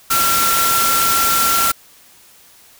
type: tone in noise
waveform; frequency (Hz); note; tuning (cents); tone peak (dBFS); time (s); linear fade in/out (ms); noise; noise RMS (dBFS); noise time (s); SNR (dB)
sine; 1360; F6; -46; -16; 0.1-1.72; 10; white; -17; 0.1-1.72; -2
effects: white hiss -47 dBFS RMS until 2.79 s